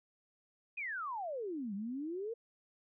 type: exponential two-way sweep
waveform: sine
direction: down then up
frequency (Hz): 2551 to 191.7 to 476.6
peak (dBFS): -37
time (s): 0.77-2.34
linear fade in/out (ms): 10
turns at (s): 1.74
effects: none